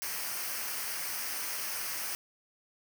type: noise with comb filter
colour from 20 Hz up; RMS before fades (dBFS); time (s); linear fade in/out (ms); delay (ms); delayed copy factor
white; -36; 0.02-2.15; 0; 0.27; -0.6
effects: none